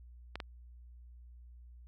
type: clicks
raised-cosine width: 0.3 ms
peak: -23 dBFS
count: 2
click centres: 0.356 / 0.402 s
effects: added 60 Hz sine -51 dBFS peak until 1.87 s